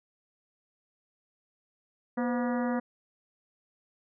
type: harmonic tone with a mistuned harmonic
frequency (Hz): 240.8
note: B3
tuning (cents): -44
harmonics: 1 / 2 / 3 / 4 / 5 / 6 / 7 / 8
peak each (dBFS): -28 / -34 / -38 / -40 / -42 / -44 / -45 / -46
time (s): 2.17-2.8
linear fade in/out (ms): 10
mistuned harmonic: 2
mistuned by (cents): +96
effects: none